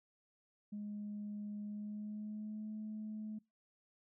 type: tone with pitch glide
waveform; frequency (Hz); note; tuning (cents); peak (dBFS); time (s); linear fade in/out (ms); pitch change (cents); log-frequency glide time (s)
sine; 207.7 to 214.9; G#3 to A3; 0 to -41; -40; 0.72-3.39; 10; +59; 1.64-2.71
effects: noise-tail reverb RT60 0.2 s tail -24 dB re dry + tanh soft clip ceiling -37 dBFS